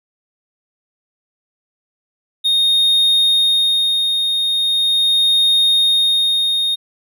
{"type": "tone with tremolo", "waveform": "triangle", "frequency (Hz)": 3700, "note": "A#7", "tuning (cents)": -14, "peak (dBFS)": -9, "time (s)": [2.44, 6.76], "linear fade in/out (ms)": 20, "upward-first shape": "sine", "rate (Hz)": 0.4, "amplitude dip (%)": 40, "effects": []}